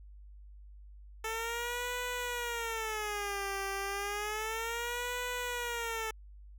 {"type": "tone with vibrato", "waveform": "10% pulse", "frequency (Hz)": 440, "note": "A4", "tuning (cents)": 0, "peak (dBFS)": -26, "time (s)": [1.24, 6.11], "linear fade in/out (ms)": 5, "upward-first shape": "sine", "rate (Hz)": 0.31, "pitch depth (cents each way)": 200, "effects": ["added 50 Hz sine -49 dBFS peak until 6.58 s"]}